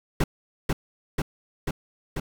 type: noise with echo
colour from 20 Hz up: brown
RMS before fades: -21 dBFS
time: 0.2-0.24 s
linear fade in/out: 5 ms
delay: 490 ms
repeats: 4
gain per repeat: -2 dB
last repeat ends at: 2.2 s
effects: none